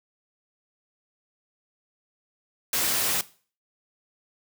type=noise; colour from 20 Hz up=white; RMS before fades=-25 dBFS; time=2.73-3.21 s; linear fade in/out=2 ms; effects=noise-tail reverb RT60 0.4 s tail -18 dB re dry + high-pass 80 Hz 12 dB/octave